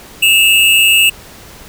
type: tone pair together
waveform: square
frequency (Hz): 2637 / 2834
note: E7 / F7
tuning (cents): 0 / +25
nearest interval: minor second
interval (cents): 125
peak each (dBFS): -10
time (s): 0.22-1.1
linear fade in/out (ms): 10
effects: pink hiss -36 dBFS RMS until 1.68 s